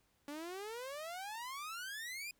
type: exponential sweep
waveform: sawtooth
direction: up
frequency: 282 to 2489 Hz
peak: -39 dBFS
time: 0.28-2.31 s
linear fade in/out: 2 ms
effects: pink hiss -75 dBFS RMS until 2.39 s